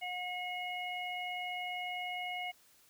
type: harmonic tone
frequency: 723 Hz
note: F#5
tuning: 40 cents flat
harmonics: 1 / 3 / 4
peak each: -40 / -40 / -44 dBFS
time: 0.01-2.52 s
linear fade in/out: 20 ms
effects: white hiss -65 dBFS RMS until 2.89 s